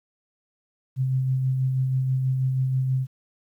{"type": "tone with tremolo", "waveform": "sine", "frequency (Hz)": 130.81, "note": "C3", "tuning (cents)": 0, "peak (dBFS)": -19, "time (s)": [0.96, 3.07], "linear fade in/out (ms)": 50, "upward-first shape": "sine", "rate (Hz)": 6.2, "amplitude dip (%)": 30, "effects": ["10-bit"]}